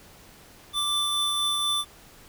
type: tone pair together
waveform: square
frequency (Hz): 1174.7 / 3520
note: D6 / A7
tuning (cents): 0 / 0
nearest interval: octave + perfect fifth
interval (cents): 1900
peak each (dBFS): -31 / -25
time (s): 0.73-1.85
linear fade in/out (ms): 50
effects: pink hiss -51 dBFS RMS until 2.28 s